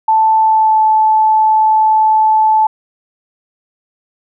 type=tone with pitch glide; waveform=sine; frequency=880 to 870.4 Hz; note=A5 to A5; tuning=0 to -19 cents; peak=-7 dBFS; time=0.08-2.67 s; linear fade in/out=5 ms; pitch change=-19 cents; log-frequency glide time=0.39-0.82 s; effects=none